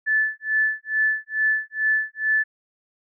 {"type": "tone with tremolo", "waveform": "sine", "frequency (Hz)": 1743, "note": "A6", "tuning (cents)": -17, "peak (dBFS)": -16, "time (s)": [0.06, 2.44], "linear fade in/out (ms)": 20, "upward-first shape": "sine", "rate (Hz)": 2.3, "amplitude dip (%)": 100, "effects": []}